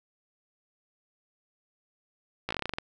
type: slowing click train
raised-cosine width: 0.3 ms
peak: -15 dBFS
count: 11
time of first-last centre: 2.49-2.785 s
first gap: 16 ms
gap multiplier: 1.13
effects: none